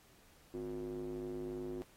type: tone with band-pass filter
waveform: square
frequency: 51.6 Hz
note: G#1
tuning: 10 cents flat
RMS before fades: -42 dBFS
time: 0.54-1.82 s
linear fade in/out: 0 ms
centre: 330 Hz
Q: 9.6
effects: pink hiss -65 dBFS RMS until 1.96 s + AAC 48 kbps